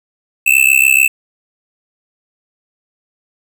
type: tone with amplitude modulation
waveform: square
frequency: 2637 Hz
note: E7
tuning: in tune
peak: -4 dBFS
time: 0.46-1.08 s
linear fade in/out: 10 ms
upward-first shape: sine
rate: 66.9 Hz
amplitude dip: 100%
effects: none